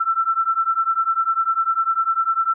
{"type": "beating tone pair", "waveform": "sine", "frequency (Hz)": [1333, 1343], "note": ["E6", "E6"], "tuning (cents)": [19, 32], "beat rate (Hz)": 10, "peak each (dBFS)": -20, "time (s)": [0, 2.54], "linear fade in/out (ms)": 10, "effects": []}